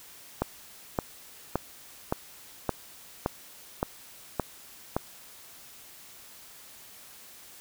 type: click train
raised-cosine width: 1 ms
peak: -11 dBFS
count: 9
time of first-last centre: 0.42-4.965 s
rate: 1.76 Hz
effects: white hiss -50 dBFS RMS until 7.6 s